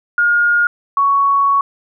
sine tone pair in turn, 1425 / 1115.5 Hz, F6 / C#6, +34 / +11 cents, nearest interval major third, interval 423 cents, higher first, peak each -10 dBFS, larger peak neither, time 0.18-0.67 / 0.97-1.61 s, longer second, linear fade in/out 2 ms, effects none

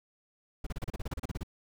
brown noise bursts, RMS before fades -34 dBFS, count 14, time 0.64-1.433 s, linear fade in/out 5 ms, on 26 ms, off 33 ms, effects none

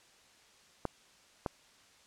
clicks, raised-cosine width 1 ms, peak -18 dBFS, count 2, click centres 0.853 / 1.462 s, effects white hiss -62 dBFS RMS until 2.06 s + low-pass 7000 Hz 12 dB/octave

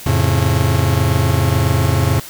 45% pulse chord, F augmented, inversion none, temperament just, 87.31 / 109.13 / 136.42 Hz, F2 / A2 / C#3, 0 / -14 / -27 cents, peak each -17 / -17 / -17 dBFS, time 0.06-2.2 s, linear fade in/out 5 ms, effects white hiss -34 dBFS RMS until 2.29 s

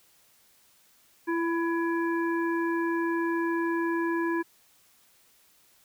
harmonic tone with a mistuned harmonic, 335.7 Hz, E4, 32 cents sharp, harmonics 1 / 3 / 5 / 7, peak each -26 / -33 / -34 / -47 dBFS, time 1.27-4.43 s, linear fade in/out 20 ms, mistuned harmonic 3, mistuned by -21 cents, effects white hiss -62 dBFS RMS until 5.84 s

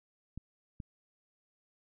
clicks, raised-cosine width 5 ms, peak -29 dBFS, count 2, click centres 0.376 / 0.802 s, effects none

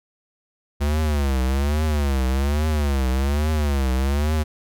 square tone with vibrato, 70.8 Hz, C#2, 37 cents sharp, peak -19 dBFS, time 0.8-4.44 s, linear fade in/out 20 ms, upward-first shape triangle, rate 1.2 Hz, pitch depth 190 cents each way, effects none

